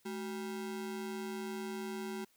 square ring-modulated tone, 295.2 Hz, D4, 9 cents sharp, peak -36 dBFS, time 0.05-2.25 s, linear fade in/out 10 ms, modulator 81.2 Hz, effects white hiss -70 dBFS RMS until 2.36 s

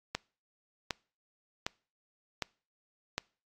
click train, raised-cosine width 0.2 ms, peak -14 dBFS, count 5, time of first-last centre 0.15-3.18 s, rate 1.32 Hz, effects noise-tail reverb RT60 0.4 s tail -25 dB re dry + AAC 64 kbps

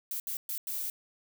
violet noise bursts at uneven times, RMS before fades -35 dBFS, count 4, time 0.11-0.2 / 0.27-0.37 / 0.49-0.58 / 0.67-0.9 s, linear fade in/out 2 ms, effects none

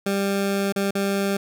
20% pulse tone with dropouts, 197.9 Hz, G3, 17 cents sharp, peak -16 dBFS, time 0.06-1.37 s, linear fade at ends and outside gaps 5 ms, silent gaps 0.724-0.76 / 0.909-0.951 s, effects none

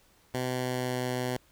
10% pulse tone with pitch glide, 126.9 to 125.66 Hz, B2 to B2, +47 to +30 cents, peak -21 dBFS, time 0.34-1.37 s, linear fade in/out 5 ms, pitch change -17 cents, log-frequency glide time 0.46-1.04 s, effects pink hiss -63 dBFS RMS until 1.51 s

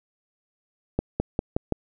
accelerating click train, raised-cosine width 2 ms, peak -9 dBFS, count 5, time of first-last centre 0.99-1.723 s, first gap 210 ms, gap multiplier 0.91, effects none

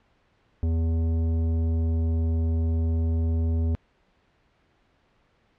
sine tone with tanh clipping, 81.8 Hz, E2, 13 cents flat, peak -23 dBFS, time 0.63-3.75 s, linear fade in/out 0 ms, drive 12 dB, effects pink hiss -65 dBFS RMS until 5.58 s + low-pass 3000 Hz 12 dB/octave

